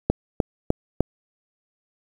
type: click train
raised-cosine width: 2 ms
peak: -4 dBFS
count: 4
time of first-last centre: 0.1-1.006 s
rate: 3.31 Hz
effects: 7-bit